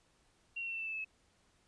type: tone with pitch steps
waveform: sine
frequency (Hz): 2752 / 2728 / 2705 / 2681 / 2658 / 2635 / 2613 / 2590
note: F7 / F7 / E7 / E7 / E7 / E7 / E7 / E7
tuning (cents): -26 / -41 / +44 / +29 / +14 / -1 / -16 / -31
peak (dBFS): -37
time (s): 0.56-1.048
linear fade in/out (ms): 10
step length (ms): 61
effects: pink hiss -71 dBFS RMS until 1.67 s + resampled to 22050 Hz